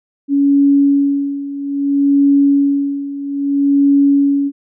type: tone with tremolo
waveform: sine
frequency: 280.9 Hz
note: C#4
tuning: 23 cents sharp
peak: -7 dBFS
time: 0.28-4.52 s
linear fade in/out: 50 ms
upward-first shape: sine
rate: 0.61 Hz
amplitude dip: 80%
effects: none